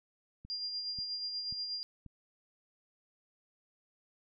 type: click train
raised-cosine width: 5 ms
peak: -37 dBFS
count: 4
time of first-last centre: 0.45-2.063 s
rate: 1.86 Hz
type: tone with tremolo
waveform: sine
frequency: 4800 Hz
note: D8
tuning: 37 cents sharp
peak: -34 dBFS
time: 0.5-1.83 s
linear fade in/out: 0 ms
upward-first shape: sine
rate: 8.3 Hz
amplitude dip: 40%
effects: none